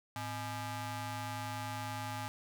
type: ring-modulated tone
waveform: sawtooth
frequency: 365.9 Hz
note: F#4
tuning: 19 cents flat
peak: -31 dBFS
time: 0.16-2.28 s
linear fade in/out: 0 ms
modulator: 474 Hz
effects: none